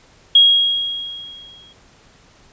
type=tone with exponential decay; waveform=sine; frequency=3286 Hz; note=G#7; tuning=19 cents flat; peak=-5 dBFS; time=0.35-1.73 s; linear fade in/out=5 ms; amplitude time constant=300 ms; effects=pink hiss -50 dBFS RMS until 2.52 s + resampled to 16000 Hz